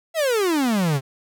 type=exponential sweep; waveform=45% pulse; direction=down; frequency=680 to 128.2 Hz; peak=-18 dBFS; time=0.14-1.01 s; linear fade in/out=50 ms; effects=none